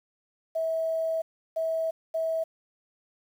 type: tone bursts at uneven times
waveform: sine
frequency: 649 Hz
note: E5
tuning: 27 cents flat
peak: -25 dBFS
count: 3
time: 0.55-1.22 / 1.56-1.91 / 2.14-2.44 s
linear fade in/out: 10 ms
effects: 9-bit